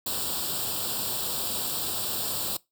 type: noise with comb filter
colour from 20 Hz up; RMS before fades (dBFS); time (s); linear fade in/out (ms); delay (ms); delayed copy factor
white; -30; 0.06-2.57; 5; 0.24; +0.85
effects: noise-tail reverb RT60 0.2 s tail -22 dB re dry + high-pass 60 Hz 12 dB/octave